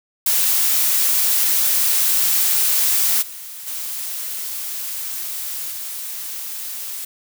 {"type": "noise with level steps", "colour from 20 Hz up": "blue", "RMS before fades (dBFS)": [-17, -34, -27, -29], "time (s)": [0.26, 7.05], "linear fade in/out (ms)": 5, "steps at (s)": [3.21, 3.66, 5.7], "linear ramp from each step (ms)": 20, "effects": []}